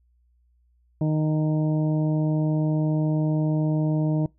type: harmonic tone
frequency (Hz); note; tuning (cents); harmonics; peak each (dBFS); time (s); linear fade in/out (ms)
154.5; D#3; -12; 1 / 2 / 3 / 4 / 5 / 6; -21 / -26 / -38 / -33 / -45 / -43; 1.01-4.26; 2
effects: noise-tail reverb RT60 0.2 s tail -23 dB re dry + added 60 Hz sine -60 dBFS peak until 4.38 s